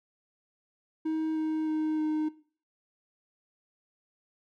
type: tone with pitch steps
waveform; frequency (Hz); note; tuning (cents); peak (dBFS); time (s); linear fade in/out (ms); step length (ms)
triangle; 316.2 / 313.7 / 311.1 / 308.6; D#4 / D#4 / D#4 / D#4; +28 / +14 / 0 / -14; -25; 1.05-2.29; 10; 310
effects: noise-tail reverb RT60 0.4 s tail -17 dB re dry